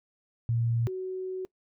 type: tone pair in turn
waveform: sine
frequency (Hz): 116.5 / 373.5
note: A#2 / F#4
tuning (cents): -1 / +16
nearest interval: octave + minor sixth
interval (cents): 2017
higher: second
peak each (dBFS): -24 / -31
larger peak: first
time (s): 0.49-0.87 / 0.87-1.45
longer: second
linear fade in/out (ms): 0
effects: noise-tail reverb RT60 0.1 s tail -22 dB re dry